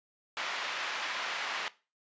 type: band-pass noise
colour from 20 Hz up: pink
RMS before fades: -36 dBFS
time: 0.37-1.68 s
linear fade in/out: 0 ms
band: 1100 to 3300 Hz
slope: 12 dB/octave
effects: noise-tail reverb RT60 0.3 s tail -18 dB re dry + resampled to 16000 Hz